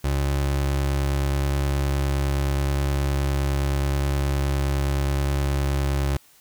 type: tone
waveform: 30% pulse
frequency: 69.6 Hz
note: C#2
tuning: 8 cents sharp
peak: -18 dBFS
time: 0.04-6.17 s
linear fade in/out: 5 ms
effects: white hiss -55 dBFS RMS until 6.4 s